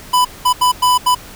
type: tone bursts at uneven times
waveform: square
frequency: 996 Hz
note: B5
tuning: 14 cents sharp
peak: -10 dBFS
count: 5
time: 0.13-0.25 / 0.45-0.53 / 0.61-0.72 / 0.82-0.98 / 1.06-1.15 s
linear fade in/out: 10 ms
effects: pink hiss -36 dBFS RMS until 1.35 s